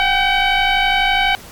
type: tone with frequency modulation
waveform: sine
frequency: 740 Hz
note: F#5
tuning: in tune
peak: -12 dBFS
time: 0-1.35 s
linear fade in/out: 0 ms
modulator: 766 Hz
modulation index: 3.4
effects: pink hiss -38 dBFS RMS until 1.51 s + MP3 96 kbps